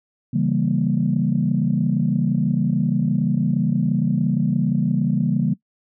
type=chord; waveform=sine; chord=C# diminished seventh; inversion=none; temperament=equal; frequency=138.59 / 164.81 / 196 / 233.1 Hz; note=C#3 / E3 / G3 / Bb3; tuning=0 / 0 / 0 / 0 cents; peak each=-22 dBFS; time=0.33-5.54 s; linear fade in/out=10 ms; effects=noise-tail reverb RT60 0.1 s tail -20 dB re dry + tanh soft clip ceiling -7 dBFS